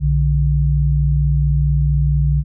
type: tone pair together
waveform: sine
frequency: 61.26 / 145.7 Hz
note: B1 / D3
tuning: -13 / -13 cents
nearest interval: octave + minor third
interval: 1500 cents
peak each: -15 dBFS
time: 0-2.44 s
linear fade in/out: 50 ms
effects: none

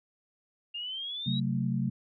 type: exponential sweep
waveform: sine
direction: up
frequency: 2794 to 3911 Hz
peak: -34 dBFS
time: 0.74-1.4 s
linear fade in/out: 10 ms
type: chord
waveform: sine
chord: F# diminished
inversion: second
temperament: just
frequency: 133.2 / 185 / 222 Hz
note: C3 / F#3 / A3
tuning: +31 / 0 / +16 cents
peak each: -30 / -32 / -32 dBFS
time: 1.26-1.9 s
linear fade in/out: 10 ms
effects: none

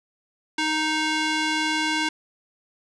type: tone with band-pass filter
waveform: square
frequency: 311.1 Hz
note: D#4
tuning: in tune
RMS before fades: -24 dBFS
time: 0.58-2.09 s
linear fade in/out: 5 ms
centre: 2700 Hz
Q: 0.71
effects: resampled to 22050 Hz

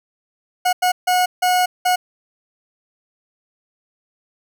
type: tone bursts at uneven times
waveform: 40% pulse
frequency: 728 Hz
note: F#5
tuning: 28 cents flat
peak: -13 dBFS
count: 5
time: 0.65-0.73 / 0.82-0.92 / 1.07-1.26 / 1.42-1.66 / 1.85-1.96 s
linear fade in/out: 10 ms
effects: none

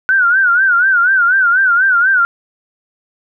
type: tone with vibrato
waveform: sine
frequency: 1479 Hz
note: F#6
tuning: 1 cent flat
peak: -8 dBFS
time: 0.09-2.25 s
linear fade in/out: 0 ms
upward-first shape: sine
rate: 4.1 Hz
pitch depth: 120 cents each way
effects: none

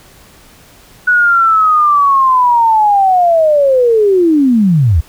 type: linear sweep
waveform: sine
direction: down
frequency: 1480 to 67.9 Hz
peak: -6 dBFS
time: 1.07-5.01 s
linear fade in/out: 10 ms
effects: pink hiss -42 dBFS RMS until 5.08 s

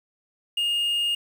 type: tone with quantisation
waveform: triangle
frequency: 2840 Hz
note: F7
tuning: 28 cents sharp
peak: -20 dBFS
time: 0.57-1.15 s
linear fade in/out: 5 ms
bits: 8
effects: none

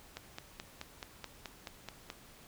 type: click train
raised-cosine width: 0.2 ms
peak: -24 dBFS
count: 10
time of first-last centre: 0.17-2.101 s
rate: 4.66 Hz
effects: pink hiss -57 dBFS RMS until 2.47 s

